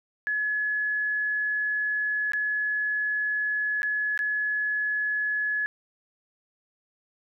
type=tone with dropouts; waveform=sine; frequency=1700 Hz; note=G#6; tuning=40 cents sharp; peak=-24 dBFS; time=0.27-5.66 s; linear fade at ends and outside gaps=0 ms; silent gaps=2.32-2.334 / 3.82-3.831 / 4.176-4.191 s; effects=none